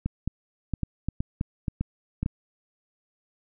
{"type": "clicks", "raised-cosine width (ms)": 5, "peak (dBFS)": -14, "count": 11, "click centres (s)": [0.06, 0.276, 0.737, 0.833, 1.086, 1.205, 1.411, 1.682, 1.81, 2.23, 2.261], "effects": []}